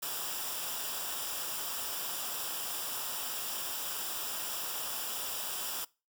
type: noise with comb filter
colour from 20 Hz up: white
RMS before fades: -37 dBFS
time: 0.02-5.85 s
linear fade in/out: 10 ms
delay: 0.47 ms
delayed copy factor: -0.65
effects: noise-tail reverb RT60 0.3 s tail -23 dB re dry